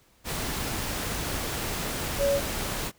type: tone in noise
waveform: sine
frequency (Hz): 561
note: C#5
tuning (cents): +21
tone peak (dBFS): -21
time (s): 2.18-2.41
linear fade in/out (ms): 50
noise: pink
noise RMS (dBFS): -31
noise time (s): 0.24-2.92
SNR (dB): +7
effects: pink hiss -62 dBFS RMS until 2.98 s